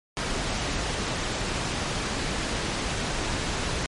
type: noise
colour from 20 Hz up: pink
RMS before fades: -28 dBFS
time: 0.17-3.86 s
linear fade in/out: 0 ms
effects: low-pass 7000 Hz 12 dB/octave + MP3 48 kbps